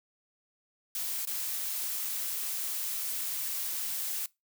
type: noise with dropouts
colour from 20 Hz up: blue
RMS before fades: -34 dBFS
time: 0.95-4.26 s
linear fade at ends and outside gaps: 2 ms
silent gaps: 1.253-1.272 s
effects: noise-tail reverb RT60 0.2 s tail -22 dB re dry